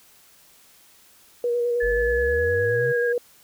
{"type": "tone with vibrato", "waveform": "sine", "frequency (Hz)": 479.4, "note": "A#4", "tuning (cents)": 48, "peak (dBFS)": -20, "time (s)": [1.44, 3.18], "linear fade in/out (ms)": 2, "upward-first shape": "square", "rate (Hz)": 9.5, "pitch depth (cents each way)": 16}
{"type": "tone with pitch glide", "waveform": "sine", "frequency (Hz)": [1727, 1633.8], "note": ["A6", "G#6"], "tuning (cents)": [-33, -29], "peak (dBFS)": -25, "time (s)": [1.8, 3.13], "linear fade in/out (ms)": 10, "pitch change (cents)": -96, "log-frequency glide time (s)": [1.99, 3.01]}
{"type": "exponential sweep", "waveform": "triangle", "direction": "up", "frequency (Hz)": [44.84, 137.7], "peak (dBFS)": -26, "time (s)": [1.82, 2.93], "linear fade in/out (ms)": 20}
{"effects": ["white hiss -54 dBFS RMS until 3.43 s"]}